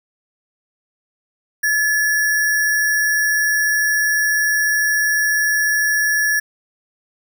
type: tone with sample-and-hold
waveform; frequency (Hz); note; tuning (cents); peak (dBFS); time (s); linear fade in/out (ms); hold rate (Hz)
sine; 1717; A6; -43; -14; 1.63-6.4; 10; 7350
effects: none